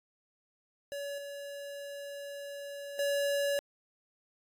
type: tone with level steps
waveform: square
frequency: 567 Hz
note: C#5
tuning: 39 cents sharp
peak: -37 / -41 / -29 dBFS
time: 0.92-3.59 s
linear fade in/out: 0 ms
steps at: 1.18 / 2.99 s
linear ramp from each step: 2 ms
effects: AAC 64 kbps

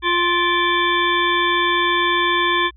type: harmonic tone with a mistuned harmonic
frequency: 349.2 Hz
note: F4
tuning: in tune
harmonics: 1 / 3 / 5 / 7 / 9 / 10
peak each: -23 / -19 / -21 / -25 / -29 / -23 dBFS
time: 0.02-2.71 s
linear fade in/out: 50 ms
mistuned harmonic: 7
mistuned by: -81 cents
effects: added 60 Hz sine -44 dBFS peak until 2.76 s

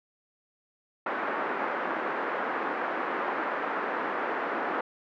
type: band-pass noise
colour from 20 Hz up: white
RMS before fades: -31 dBFS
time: 1.06-4.81 s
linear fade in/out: 5 ms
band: 260 to 1600 Hz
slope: 24 dB/octave
effects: none

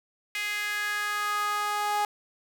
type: tone with high-pass filter sweep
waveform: sawtooth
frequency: 415.5 Hz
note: G#4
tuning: 1 cent sharp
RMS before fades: -29 dBFS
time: 0.35-2.05 s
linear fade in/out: 2 ms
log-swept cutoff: 2200 to 860 Hz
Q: 3.7
effects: none

